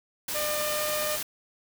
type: noise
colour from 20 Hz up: white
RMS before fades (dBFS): -32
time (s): 0.28-1.23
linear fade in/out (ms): 5
type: tone with pitch glide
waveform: sawtooth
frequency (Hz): 601 to 605.2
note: D5 to D#5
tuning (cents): +40 to -48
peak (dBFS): -25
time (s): 0.34-1.17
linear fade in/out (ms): 20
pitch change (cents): +12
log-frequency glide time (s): 0.6-0.88
effects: none